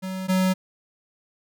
square tone pair in turn, 187.9 / 186.71 Hz, F#3 / F#3, +27 / +16 cents, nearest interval unison, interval 11 cents, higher first, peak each -29 / -19 dBFS, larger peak second, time 0.02-0.28 / 0.28-0.54 s, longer neither, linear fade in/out 20 ms, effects none

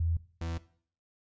sine / 40% pulse tone pair in turn, 83.2 / 83.2 Hz, E2 / E2, +17 / +17 cents, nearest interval unison, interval 0 cents, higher neither, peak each -26 / -32 dBFS, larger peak first, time 0-0.17 / 0.41-0.58 s, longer neither, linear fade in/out 5 ms, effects noise-tail reverb RT60 0.5 s tail -17 dB re dry + resampled to 16000 Hz

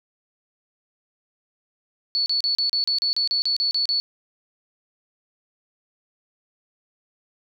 sine tone bursts, 4435 Hz, C#8, in tune, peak -19 dBFS, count 13, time 2.15-4 s, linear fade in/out 0 ms, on 110 ms, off 35 ms, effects none

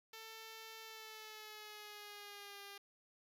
5% pulse tone with pitch glide, 445 to 401.1 Hz, A4 to G4, +20 to +40 cents, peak -39 dBFS, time 0.13-2.78 s, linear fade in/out 5 ms, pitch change -180 cents, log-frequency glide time 0.82-2.61 s, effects none

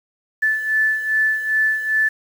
sine beating tone pair, 1747 / 1749.5 Hz, A6 / A6, -13 / -10 cents, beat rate 2.5 Hz, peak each -17 / -23 dBFS, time 0.42-2.09 s, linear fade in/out 10 ms, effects 7-bit

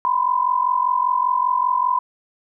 sine tone pair together, 982 / 1027.1 Hz, B5 / C6, -10 / -32 cents, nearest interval minor second, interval 78 cents, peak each -19 dBFS, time 0.05-1.99 s, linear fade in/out 0 ms, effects none

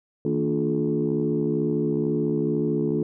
sine tone cluster, 156.7 / 227.1 / 291.5 / 353.6 / 427.4 Hz, D#3 / A#3 / D4 / F4 / G#4, +13 / -45 / -13 / +22 / +50 cents, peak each -27 dBFS, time 0.25-3.03 s, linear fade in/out 2 ms, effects tanh soft clip ceiling -12 dBFS

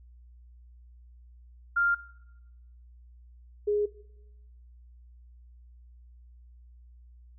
sine tone pair in turn, 1396.9 / 415.3 Hz, F6 / G#4, 0 / 0 cents, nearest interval octave + major sixth, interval 2100 cents, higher first, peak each -22 / -23 dBFS, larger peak first, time 1.76-1.95 / 3.67-3.86 s, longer neither, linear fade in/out 10 ms, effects noise-tail reverb RT60 0.9 s tail -19 dB re dry + added 60 Hz sine -50 dBFS peak until 7.38 s

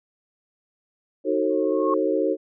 sine chord, D# diminished seventh, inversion none, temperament just, 311.1 / 373.4 / 448 / 537.6 Hz, D#4 / F#4 / A4 / C5, 0 / +16 / +31 / +47 cents, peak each -25 dBFS, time 1.24-2.37 s, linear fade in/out 50 ms
sine tone with exponential growth, 1089 Hz, C#6, 31 cents flat, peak -20 dBFS, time 1.5-1.94 s, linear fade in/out 2 ms, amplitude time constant 94 ms
effects none

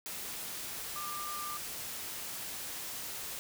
sine tone in noise, 1193 Hz, D6, 27 cents sharp, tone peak -39 dBFS, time 0.96-1.57 s, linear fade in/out 0 ms, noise white, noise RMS -41 dBFS, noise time 0.06-3.39 s, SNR -1 dB, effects none

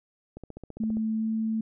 click train, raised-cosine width 2 ms, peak -27 dBFS, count 10, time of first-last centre 0.37-0.97 s, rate 15 Hz
sine tone with pitch glide, 220 to 221.3 Hz, A3 to A3, 0 to +10 cents, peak -25 dBFS, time 0.8-1.61 s, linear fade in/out 5 ms, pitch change +10 cents, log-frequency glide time 1.18-1.24 s
effects none

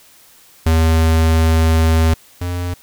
square tone pair in turn, 80.8 / 88.5 Hz, E2 / F2, -34 / +23 cents, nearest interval major second, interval 157 cents, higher second, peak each -11 / -20 dBFS, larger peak first, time 0.66-2.14 / 2.41-2.74 s, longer first, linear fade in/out 5 ms, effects white hiss -47 dBFS RMS until 2.82 s

